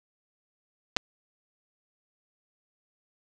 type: clicks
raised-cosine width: 0.2 ms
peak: -8 dBFS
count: 2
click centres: 0.965 / 0.969 s
effects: none